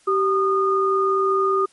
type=tone pair together; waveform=sine; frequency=387.1 / 1224 Hz; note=G4 / D#6; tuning=-22 / -29 cents; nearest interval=octave + minor sixth; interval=1993 cents; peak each=-19 dBFS; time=0.07-1.66 s; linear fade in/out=10 ms; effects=white hiss -56 dBFS RMS until 1.72 s + MP3 48 kbps